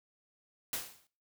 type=noise with exponential decay; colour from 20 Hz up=white; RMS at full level=-33 dBFS; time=0.73-1.07 s; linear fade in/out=2 ms; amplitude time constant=72 ms; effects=noise-tail reverb RT60 0.4 s tail -20 dB re dry